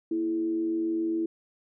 sine tone with frequency modulation, 329.6 Hz, E4, in tune, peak -25 dBFS, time 0.11-1.26 s, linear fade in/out 5 ms, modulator 92.7 Hz, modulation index 0.35, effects none

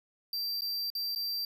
square tone with dropouts, 4699 Hz, D8, in tune, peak -32 dBFS, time 0.33-1.45 s, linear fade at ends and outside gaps 2 ms, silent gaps 0.609-0.619 / 0.902-0.951 / 1.15-1.159 s, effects none

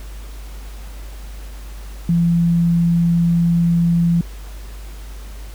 sine tone, 170 Hz, F3, 46 cents flat, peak -12 dBFS, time 2.09-4.21 s, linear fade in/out 2 ms, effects added 50 Hz sine -30 dBFS peak until 5.54 s + pink hiss -43 dBFS RMS until 5.54 s

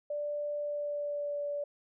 sine tone with pitch glide, 587.3 to 578.5 Hz, D5 to D5, 0 to -26 cents, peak -32 dBFS, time 0.1-1.64 s, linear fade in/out 5 ms, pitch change -26 cents, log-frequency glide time 0.57-1.46 s, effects none

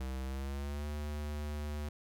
square tone with pitch glide, 65.41 to 74.27 Hz, C2 to D2, 0 to +20 cents, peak -37 dBFS, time 0-1.89 s, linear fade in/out 5 ms, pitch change +220 cents, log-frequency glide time 0.23-0.88 s, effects none

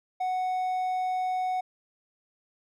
triangle tone, 740 Hz, F#5, in tune, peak -24 dBFS, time 0.2-1.61 s, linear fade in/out 10 ms, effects none

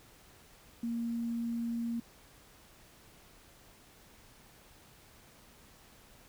sine tone with quantisation, 233.1 Hz, A#3, in tune, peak -32 dBFS, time 0.83-2 s, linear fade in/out 5 ms, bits 10, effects pink hiss -59 dBFS RMS until 6.28 s

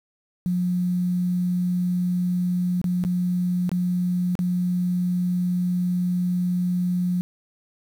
sine tone with dropouts, 179 Hz, F3, 43 cents sharp, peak -20 dBFS, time 0.46-7.21 s, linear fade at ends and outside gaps 0 ms, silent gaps 2.815-2.842 / 3.039-3.049 / 3.693-3.716 / 4.353-4.391 s, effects 8-bit

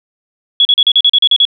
sine tone bursts, 3364 Hz, G#7, 22 cents sharp, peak -5 dBFS, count 10, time 0.6-1.452 s, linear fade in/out 2 ms, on 51 ms, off 38 ms, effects none

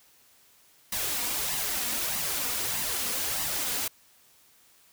white noise with flanger, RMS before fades -30 dBFS, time 0.92-3.88 s, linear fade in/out 5 ms, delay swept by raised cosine 1 to 4.2 ms, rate 1.6 Hz, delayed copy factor +0.5, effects white hiss -60 dBFS RMS until 4.92 s

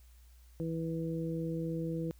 harmonic tone, 163.7 Hz, E3, 12 cents flat, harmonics 1 / 2 / 3, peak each -35 / -38 / -40 dBFS, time 0.6-2.11 s, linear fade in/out 0 ms, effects added 60 Hz sine -55 dBFS peak until 2.19 s + white hiss -68 dBFS RMS until 2.19 s

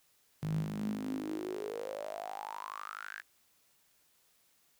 sawtooth tone with high-pass filter sweep, 52 Hz, G#1, 3 cents sharp, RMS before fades -39 dBFS, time 0.42-3.22 s, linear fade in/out 10 ms, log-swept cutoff 140 to 1700 Hz, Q 10, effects white hiss -70 dBFS RMS until 4.79 s

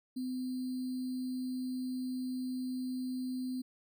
sine tone with sample-and-hold, 255.2 Hz, C4, 43 cents flat, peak -34 dBFS, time 0.16-3.62 s, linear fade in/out 10 ms, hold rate 4410 Hz, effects none

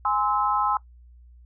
sine chord, Ab augmented, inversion none, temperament just, 830.6 / 1038.3 / 1297.8 Hz, Ab5 / C6 / E6, 0 / -14 / -27 cents, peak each -25 dBFS, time 0.05-0.77 s, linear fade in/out 2 ms, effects noise-tail reverb RT60 0.1 s tail -19 dB re dry + added 60 Hz sine -47 dBFS peak until 1.45 s

